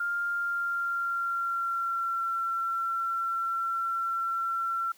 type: tone with pitch glide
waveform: sine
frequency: 1400 to 1354.7 Hz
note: F6 to E6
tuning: +4 to +47 cents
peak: -27 dBFS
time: 0-4.92 s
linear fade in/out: 5 ms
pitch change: -57 cents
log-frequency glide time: 0.31-2.32 s
effects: white hiss -59 dBFS RMS until 4.97 s